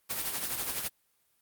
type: noise with tremolo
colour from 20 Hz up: white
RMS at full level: -31 dBFS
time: 0.09-0.89 s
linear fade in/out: 20 ms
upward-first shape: triangle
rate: 12 Hz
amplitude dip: 60%
effects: white hiss -72 dBFS RMS until 1.41 s + Opus 32 kbps